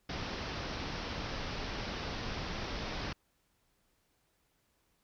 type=low-pass noise; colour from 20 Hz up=pink; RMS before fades=-39 dBFS; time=0.09-3.13 s; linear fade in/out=5 ms; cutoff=5700 Hz; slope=96 dB/octave; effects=pink hiss -75 dBFS RMS until 5.03 s